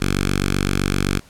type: tone with notch filter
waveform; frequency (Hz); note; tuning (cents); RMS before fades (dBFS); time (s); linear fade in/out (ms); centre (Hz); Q
5% pulse; 47.77; G1; -44; -20; 0-1.2; 20; 600; 0.68
effects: pink hiss -50 dBFS RMS until 1.29 s + low-pass 12000 Hz 12 dB/octave